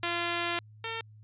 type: tone pair in turn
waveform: 5% pulse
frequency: 344 / 452.8 Hz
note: F4 / A4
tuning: -26 / +50 cents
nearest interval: perfect fourth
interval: 476 cents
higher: second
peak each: -17 / -21 dBFS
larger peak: first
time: 0.03-0.59 / 0.84-1.01 s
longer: first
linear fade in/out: 2 ms
effects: added 107 Hz sine -50 dBFS peak until 1.23 s + resampled to 8000 Hz